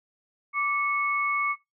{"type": "tone pair together", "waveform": "sine", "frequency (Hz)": [1163.9, 2200], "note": ["D6", "C#7"], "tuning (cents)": [-16, -14], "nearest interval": "major seventh", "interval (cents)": 1102, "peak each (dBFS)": -26, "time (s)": [0.53, 1.56], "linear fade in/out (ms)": 50, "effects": ["noise-tail reverb RT60 0.2 s tail -19 dB re dry"]}